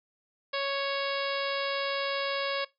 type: harmonic tone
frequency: 554.4 Hz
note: C#5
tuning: in tune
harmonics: 1 / 2 / 3 / 4 / 5 / 6 / 7 / 8 / 9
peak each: -32 / -35 / -37 / -38 / -39 / -40 / -40 / -41 / -42 dBFS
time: 0.53-2.65 s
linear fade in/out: 10 ms
effects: noise-tail reverb RT60 0.2 s tail -21 dB re dry